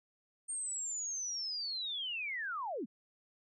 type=linear sweep; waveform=sine; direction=down; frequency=8740 to 177.3 Hz; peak=-36 dBFS; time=0.48-2.86 s; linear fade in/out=20 ms; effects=none